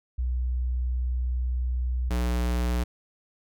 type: tone pair in turn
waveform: sine / square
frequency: 62 / 60.55 Hz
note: B1 / B1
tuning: +7 / -34 cents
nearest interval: unison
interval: 41 cents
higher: first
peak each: -24 dBFS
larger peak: neither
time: 0.18-2.1 / 2.1-2.84 s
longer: first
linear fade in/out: 10 ms
effects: none